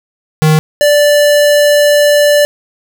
square tone pair in turn, 155.56 / 585.7 Hz, D#3 / D5, 0 / -5 cents, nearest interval octave + major seventh, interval 2295 cents, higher second, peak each -6 dBFS, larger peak neither, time 0.42-0.59 / 0.81-2.45 s, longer second, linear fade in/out 0 ms, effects none

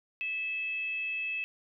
sine tone with frequency modulation, 2608 Hz, E7, 19 cents flat, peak -31 dBFS, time 0.21-1.44 s, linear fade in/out 0 ms, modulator 624 Hz, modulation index 0.22, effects none

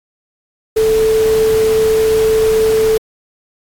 sine tone in noise, 440 Hz, A4, in tune, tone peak -9 dBFS, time 0.76-2.98 s, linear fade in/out 10 ms, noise pink, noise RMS -25 dBFS, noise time 0.76-2.98 s, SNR +13 dB, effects AAC 64 kbps

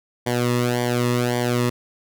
sawtooth tone with flanger, 121.9 Hz, B2, 22 cents flat, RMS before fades -21 dBFS, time 0.26-1.7 s, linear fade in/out 10 ms, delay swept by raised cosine 0.76 to 1.32 ms, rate 1.8 Hz, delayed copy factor -1, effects none

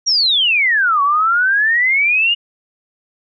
sine exponential two-way sweep, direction down then up, 5790 to 1108.7 to 2895 Hz, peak -11 dBFS, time 0.06-2.35 s, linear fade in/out 20 ms, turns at 1.02 s, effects none

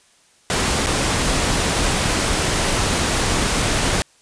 pink noise with dropouts, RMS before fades -19 dBFS, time 0.5-4.02 s, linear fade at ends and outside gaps 0 ms, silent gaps 0.862-0.869 s, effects white hiss -55 dBFS RMS until 4.21 s + resampled to 22050 Hz

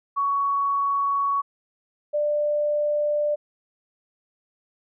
sine tone pair in turn, 1119 / 592.8 Hz, C#6 / D5, +16 / +16 cents, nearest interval major seventh, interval 1100 cents, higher first, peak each -20 dBFS, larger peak neither, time 0.16-1.42 / 2.13-3.36 s, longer first, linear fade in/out 20 ms, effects none

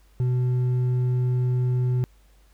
sine tone with hard clipping, 125.1 Hz, B2, 23 cents sharp, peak -21 dBFS, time 0.2-2.04 s, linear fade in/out 0 ms, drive 4 dB, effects added 50 Hz sine -53 dBFS peak until 2.53 s + pink hiss -63 dBFS RMS until 2.53 s

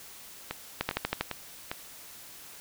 two click trains, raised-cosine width 0.3 ms, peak -11 / -16 dBFS, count 6 / 4, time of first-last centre 0.81-1.21 / 0.51-1.715 s, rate 12.5 / 2.49 Hz, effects white hiss -48 dBFS RMS until 2.6 s

